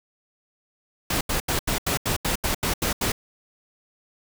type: noise bursts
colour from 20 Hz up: pink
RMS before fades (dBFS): -24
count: 11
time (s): 1.1-3.12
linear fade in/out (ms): 5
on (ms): 110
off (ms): 81
effects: none